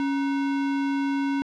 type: tone with sample-and-hold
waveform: sine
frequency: 277.2 Hz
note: C#4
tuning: in tune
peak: -22 dBFS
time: 0-1.42 s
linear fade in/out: 0 ms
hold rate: 1225 Hz
effects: low-pass 3000 Hz 12 dB/octave